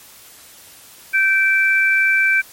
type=tone pair together; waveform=sine; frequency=1554 / 2332 Hz; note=G6 / D7; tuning=-16 / -13 cents; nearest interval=perfect fifth; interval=703 cents; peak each=-15 dBFS; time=1.13-2.42 s; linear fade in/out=20 ms; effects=white hiss -43 dBFS RMS until 2.52 s + MP3 64 kbps